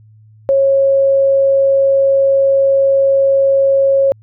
sine tone, 546 Hz, C#5, 26 cents flat, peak -8 dBFS, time 0.49-4.12 s, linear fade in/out 0 ms, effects added 108 Hz sine -41 dBFS peak until 4.22 s

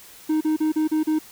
triangle tone bursts, 311.1 Hz, D#4, in tune, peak -16 dBFS, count 6, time 0.29-1.19 s, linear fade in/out 10 ms, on 120 ms, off 36 ms, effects white hiss -46 dBFS RMS until 1.31 s

